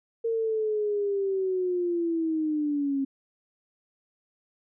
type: linear sweep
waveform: sine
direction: down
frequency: 459.8 to 269.6 Hz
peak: -24 dBFS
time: 0.24-3.05 s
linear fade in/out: 10 ms
effects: none